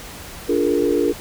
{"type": "chord", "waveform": "sine", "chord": "Bb dominant seventh", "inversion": "first", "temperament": "just", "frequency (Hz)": [291.4, 349.6, 419.5, 466.2], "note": ["D4", "F4", "Ab4", "Bb4"], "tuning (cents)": [-13, 2, 17, 0], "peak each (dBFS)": -21, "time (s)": [0.48, 1.13], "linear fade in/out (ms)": 20, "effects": ["pink hiss -36 dBFS RMS until 1.2 s"]}